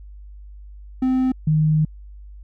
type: tone pair in turn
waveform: triangle / sine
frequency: 258.4 / 154.89 Hz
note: C4 / D#3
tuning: -21 / -8 cents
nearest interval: major sixth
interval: 887 cents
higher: first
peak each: -14 dBFS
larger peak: neither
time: 1.02-1.32 / 1.47-1.85 s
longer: second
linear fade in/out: 5 ms
effects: added 50 Hz sine -37 dBFS peak until 2.43 s